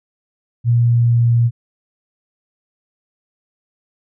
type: tone with pitch glide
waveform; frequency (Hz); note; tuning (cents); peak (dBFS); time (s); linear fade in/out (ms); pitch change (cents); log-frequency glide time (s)
sine; 118.7 to 118.02; A#2 to A#2; +32 to +22; -10; 0.64-1.51; 50; -10; 0.89-1.32
effects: none